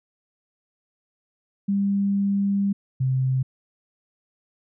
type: tone pair in turn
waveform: sine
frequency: 199.1 / 130.61 Hz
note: G3 / C3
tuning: +27 / -3 cents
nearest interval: perfect fifth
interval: 730 cents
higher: first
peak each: -19 dBFS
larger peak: neither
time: 1.68-2.73 / 3-3.43 s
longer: first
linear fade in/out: 10 ms
effects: none